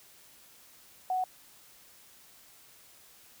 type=tone; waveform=sine; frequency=742 Hz; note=F#5; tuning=5 cents sharp; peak=-27 dBFS; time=1.1-1.24 s; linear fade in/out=2 ms; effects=white hiss -57 dBFS RMS until 3.4 s